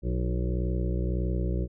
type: harmonic tone with a mistuned harmonic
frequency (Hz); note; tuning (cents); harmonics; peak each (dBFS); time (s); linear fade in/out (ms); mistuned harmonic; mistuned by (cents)
61.74; B1; 0; 1 / 2 / 3 / 5 / 6 / 7 / 8 / 9; -27 / -32 / -34 / -38 / -38 / -42 / -44 / -43; 0.02-1.68; 50; 5; +29
effects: none